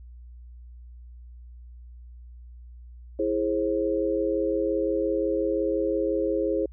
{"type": "chord", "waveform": "sine", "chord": "E augmented", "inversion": "none", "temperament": "equal with one note detuned", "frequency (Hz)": [329.6, 415.3, 533], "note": ["E4", "G#4", "B#4"], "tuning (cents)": [0, 0, 32], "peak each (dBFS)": -27, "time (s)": [3.19, 6.66], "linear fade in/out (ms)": 5, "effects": ["added 60 Hz sine -42 dBFS peak until 6.72 s"]}